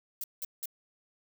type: noise bursts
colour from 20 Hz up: violet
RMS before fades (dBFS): -36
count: 3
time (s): 0.21-0.657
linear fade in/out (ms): 2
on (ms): 29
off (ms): 180
effects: none

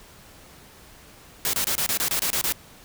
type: noise bursts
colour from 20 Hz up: white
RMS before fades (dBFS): -24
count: 10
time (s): 1.45-2.523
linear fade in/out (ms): 0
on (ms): 83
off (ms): 27
effects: pink hiss -49 dBFS RMS until 2.84 s

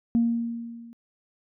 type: tone with level ramp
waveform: sine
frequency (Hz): 233.1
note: A#3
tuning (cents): 0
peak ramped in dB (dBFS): -16 to -43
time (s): 0.15-0.93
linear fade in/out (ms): 0
effects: tanh soft clip ceiling -13 dBFS

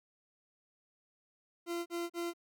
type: tone bursts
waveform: 40% pulse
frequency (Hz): 342.7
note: F4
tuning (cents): -33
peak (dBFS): -34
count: 3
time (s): 1.66-2.336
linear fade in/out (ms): 50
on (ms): 200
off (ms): 38
effects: none

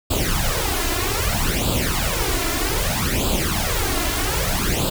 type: noise with flanger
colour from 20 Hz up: pink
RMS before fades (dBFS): -21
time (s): 0.1-4.9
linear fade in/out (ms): 10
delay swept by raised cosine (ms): 0.25 to 2.95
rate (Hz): 0.63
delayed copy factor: +0.75
effects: none

